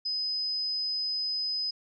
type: tone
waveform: sine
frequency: 5030 Hz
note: D#8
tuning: 18 cents sharp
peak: -28 dBFS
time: 0.05-1.71 s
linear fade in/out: 10 ms
effects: none